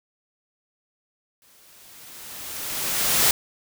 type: noise with exponential growth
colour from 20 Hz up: white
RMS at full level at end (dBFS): -17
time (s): 1.42-3.31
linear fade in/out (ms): 1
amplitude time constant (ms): 410
effects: none